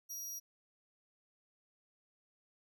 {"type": "tone", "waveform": "sawtooth", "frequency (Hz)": 5740, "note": "F8", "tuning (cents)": 47, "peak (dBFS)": -39, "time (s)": [0.09, 0.4], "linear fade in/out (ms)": 20, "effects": []}